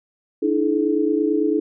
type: tone cluster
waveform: sine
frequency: 296.5 / 325.5 / 428 Hz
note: D4 / E4 / A4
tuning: +17 / -22 / -48 cents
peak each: -21 dBFS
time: 0.42-1.6 s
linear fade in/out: 10 ms
effects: none